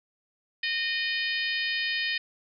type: harmonic tone with a mistuned harmonic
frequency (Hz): 615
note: D#5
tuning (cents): -20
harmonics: 3 / 4 / 5 / 6 / 7 / 8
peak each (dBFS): -30 / -32 / -34 / -36 / -37 / -38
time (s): 0.63-2.18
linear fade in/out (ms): 5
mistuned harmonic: 5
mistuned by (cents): -18
effects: none